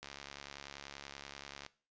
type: click train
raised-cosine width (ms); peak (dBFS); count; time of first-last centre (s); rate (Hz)
0.2; -28; 116; 0.03-1.664; 70.4
effects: noise-tail reverb RT60 0.4 s tail -19 dB re dry + resampled to 16000 Hz